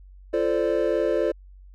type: chord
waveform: triangle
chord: D minor seventh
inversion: first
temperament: equal with one note detuned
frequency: 343 / 440 / 523.3 / 587.3 Hz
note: F4 / A4 / C5 / D5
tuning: -31 / 0 / 0 / 0 cents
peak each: -24 dBFS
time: 0.33-1.32 s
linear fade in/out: 10 ms
effects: added 47 Hz sine -44 dBFS peak until 1.74 s